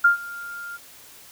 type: tone with ADSR envelope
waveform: sine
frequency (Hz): 1400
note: F6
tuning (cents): +4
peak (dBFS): -10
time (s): 0.04-0.78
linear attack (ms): 8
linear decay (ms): 120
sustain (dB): -22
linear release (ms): 28
effects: white hiss -47 dBFS RMS until 1.31 s